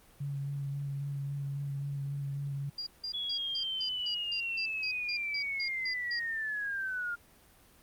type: tone with vibrato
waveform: sine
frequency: 140.4 Hz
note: C#3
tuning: 22 cents sharp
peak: -33 dBFS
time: 0.2-2.7 s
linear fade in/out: 10 ms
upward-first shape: sine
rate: 3.7 Hz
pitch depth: 17 cents each way
type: tone bursts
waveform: sine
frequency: 4800 Hz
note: D8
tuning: 37 cents sharp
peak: -34 dBFS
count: 14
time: 2.78-6.194 s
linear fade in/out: 5 ms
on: 86 ms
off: 170 ms
type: linear sweep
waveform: sine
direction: down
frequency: 3400 to 1397 Hz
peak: -32 dBFS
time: 3.13-7.16 s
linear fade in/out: 20 ms
effects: pink hiss -60 dBFS RMS until 7.82 s + Opus 32 kbps